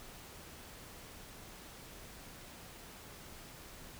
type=silence; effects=pink hiss -52 dBFS RMS until 3.99 s